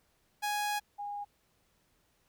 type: tone pair in turn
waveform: sawtooth / sine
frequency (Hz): 830.6 / 817.7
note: G#5 / G#5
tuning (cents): 0 / -27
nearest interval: unison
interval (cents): 27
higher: first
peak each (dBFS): -27 / -36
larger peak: first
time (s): 0.42-0.8 / 0.98-1.25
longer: first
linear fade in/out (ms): 20
effects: pink hiss -72 dBFS RMS until 2.28 s